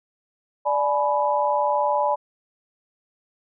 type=chord; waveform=sine; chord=G# diminished; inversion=second; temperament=equal with one note detuned; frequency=587.3 / 848.1 / 987.8 Hz; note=D5 / G#5 / B5; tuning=0 / +36 / 0 cents; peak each=-23 dBFS; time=0.65-2.16 s; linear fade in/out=20 ms; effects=none